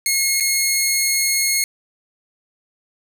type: tone with dropouts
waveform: 10% pulse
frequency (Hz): 2163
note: C#7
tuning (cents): -43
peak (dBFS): -7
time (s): 0.06-1.64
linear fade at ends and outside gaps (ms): 1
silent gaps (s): 0.4-0.406
effects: none